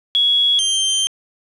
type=tone pair in turn; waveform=sine / sawtooth; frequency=3348 / 3149 Hz; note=G#7 / G7; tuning=+13 / +7 cents; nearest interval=minor second; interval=106 cents; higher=first; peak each=-12 dBFS; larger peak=neither; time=0.15-0.59 / 0.59-1.07 s; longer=second; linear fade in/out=0 ms; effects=resampled to 24000 Hz + 7-bit

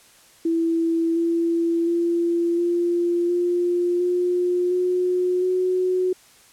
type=tone with pitch steps; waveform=sine; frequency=330.9 / 335.9 / 341 / 346.1 / 351.4 / 356.7 / 362.1 / 367.6 Hz; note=E4 / E4 / F4 / F4 / F4 / F4 / F#4 / F#4; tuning=+7 / +33 / -41 / -16 / +11 / +37 / -37 / -11 cents; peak=-18 dBFS; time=0.45-6.13 s; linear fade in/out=5 ms; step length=710 ms; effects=white hiss -52 dBFS RMS until 6.52 s + low-pass 11000 Hz 12 dB/octave

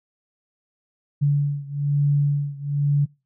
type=beating tone pair; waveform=sine; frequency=143.3 / 144.4 Hz; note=D3 / D3; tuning=-42 / -29 cents; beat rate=1.1 Hz; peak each=-20 / -22 dBFS; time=1.21-3.06 s; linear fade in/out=20 ms; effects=noise-tail reverb RT60 0.3 s tail -25 dB re dry

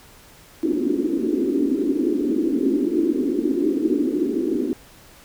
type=band-pass noise; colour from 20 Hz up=pink; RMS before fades=-21 dBFS; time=0.63-4.73 s; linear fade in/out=0 ms; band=260 to 370 Hz; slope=48 dB/octave; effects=pink hiss -48 dBFS RMS until 5.24 s

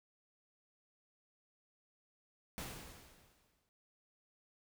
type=noise with exponential decay; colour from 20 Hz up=pink; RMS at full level=-43 dBFS; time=2.58-3.69 s; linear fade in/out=0 ms; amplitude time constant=240 ms; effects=none

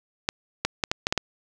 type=clicks; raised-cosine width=0.2 ms; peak=-5 dBFS; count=7; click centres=0.289 / 0.65 / 0.838 / 0.915 / 1.069 / 1.125 / 1.177 s; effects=none

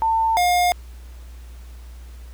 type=tone pair in turn; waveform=sine / square; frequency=897 / 711.9 Hz; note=A5 / F5; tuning=+33 / +33 cents; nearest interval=major third; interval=400 cents; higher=first; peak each=-16 dBFS; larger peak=neither; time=0.02-0.37 / 0.37-0.72 s; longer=neither; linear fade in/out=0 ms; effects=added 60 Hz sine -36 dBFS peak until 2.33 s + pink hiss -52 dBFS RMS until 2.33 s

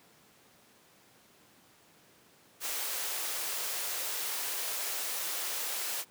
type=high-pass noise; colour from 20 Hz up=white; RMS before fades=-35 dBFS; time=2.6-6.05 s; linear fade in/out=50 ms; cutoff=380 Hz; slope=24 dB/octave; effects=pink hiss -61 dBFS RMS until 6.1 s + high-pass 150 Hz 12 dB/octave

